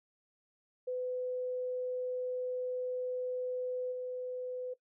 sine tone with level steps, 503 Hz, B4, 32 cents sharp, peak -33 / -36 dBFS, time 0.87-4.74 s, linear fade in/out 10 ms, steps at 3.91 s, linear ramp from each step 20 ms, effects noise-tail reverb RT60 0.1 s tail -18 dB re dry

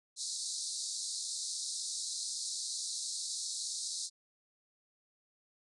pink band-pass noise, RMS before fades -39 dBFS, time 0.16-4.1 s, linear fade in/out 50 ms, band 3900 to 9600 Hz, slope 96 dB/octave, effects none

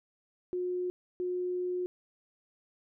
sine tone bursts at uneven times, 360.7 Hz, F#4, 44 cents flat, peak -30 dBFS, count 2, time 0.53-0.9 / 1.2-1.86 s, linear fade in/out 0 ms, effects none

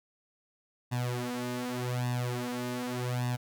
sawtooth tone with flanger, 123.47 Hz, B2, in tune, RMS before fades -33 dBFS, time 0.91-3.37 s, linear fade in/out 20 ms, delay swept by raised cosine 1.1 to 4.8 ms, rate 0.85 Hz, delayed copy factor +1, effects none

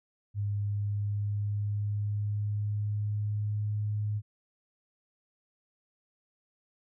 sine tone with pitch glide, 102.2 to 105.01 Hz, G#2 to G#2, -27 to +20 cents, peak -28 dBFS, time 0.34-4.22 s, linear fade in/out 50 ms, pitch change +47 cents, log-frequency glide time 0.5-3.72 s, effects none

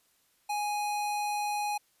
square tone, 830.6 Hz, G#5, in tune, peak -30 dBFS, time 0.49-1.78 s, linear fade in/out 10 ms, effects white hiss -69 dBFS RMS until 2 s + resampled to 32000 Hz

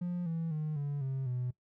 triangle tone with pitch steps, 176.5 / 164.68 / 153.65 / 143.36 / 133.76 / 124.8 Hz, F3 / E3 / D#3 / D3 / C3 / B2, +19 / -1 / -21 / -41 / +39 / +19 cents, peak -29 dBFS, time 0.01-1.51 s, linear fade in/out 10 ms, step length 250 ms, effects noise-tail reverb RT60 0.1 s tail -20 dB re dry + tanh soft clip ceiling -27 dBFS

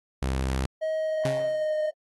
sawtooth tone, 65.8 Hz, C2, 10 cents sharp, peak -21 dBFS, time 0.22-0.66 s, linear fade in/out 5 ms
triangle tone with pitch glide, 632 to 614.7 Hz, D#5 to D#5, +27 to -21 cents, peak -23 dBFS, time 0.81-1.91 s, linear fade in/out 20 ms, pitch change -48 cents, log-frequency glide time 0.92-1.79 s
sawtooth tone with exponential decay, 135.3 Hz, C#3, 42 cents flat, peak -20 dBFS, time 1.25-1.65 s, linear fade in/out 2 ms, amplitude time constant 85 ms
effects AAC 32 kbps

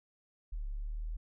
sine exponential two-way sweep, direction down then up, 42 to 34.65 to 41.06 Hz, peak -35 dBFS, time 0.52-1.17 s, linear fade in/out 10 ms, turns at 0.65 s, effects none

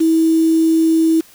sine tone with quantisation, 323.6 Hz, E4, 32 cents flat, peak -10 dBFS, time 0-1.21 s, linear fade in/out 10 ms, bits 5, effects white hiss -46 dBFS RMS until 1.34 s

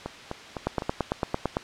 two click trains, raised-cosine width 1 ms, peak -17 / -10 dBFS, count 4 / 9, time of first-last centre 0.06-0.821 / 0.67-1.569 s, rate 3.94 / 8.9 Hz, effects white hiss -43 dBFS RMS until 1.63 s + low-pass 4000 Hz 12 dB/octave

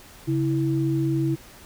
sine tone pair together, 137.9 / 327.2 Hz, C#3 / E4, -9 / -13 cents, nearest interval octave + minor third, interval 1496 cents, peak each -23 dBFS, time 0.27-1.36 s, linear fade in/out 20 ms, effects pink hiss -47 dBFS RMS until 1.65 s

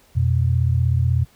sine tone pair together, 87.2 / 123.47 Hz, F2 / B2, -2 / 0 cents, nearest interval tritone, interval 602 cents, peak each -18 dBFS, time 0.15-1.25 s, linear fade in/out 20 ms, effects pink hiss -55 dBFS RMS until 1.35 s

